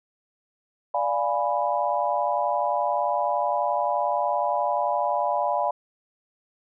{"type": "chord", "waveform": "sine", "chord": "D diminished seventh", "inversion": "none", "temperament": "equal", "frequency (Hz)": [587.3, 698.5, 830.6, 987.8], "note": ["D5", "F5", "Ab5", "Cb6"], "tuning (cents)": [0, 0, 0, 0], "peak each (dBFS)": -27, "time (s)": [0.94, 5.71], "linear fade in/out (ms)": 5, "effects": []}